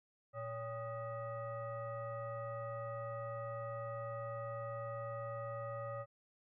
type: tone with frequency modulation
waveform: sine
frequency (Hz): 564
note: C#5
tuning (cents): +30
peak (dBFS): -40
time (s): 0.33-6.06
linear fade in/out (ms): 50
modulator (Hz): 680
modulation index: 1.1
effects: none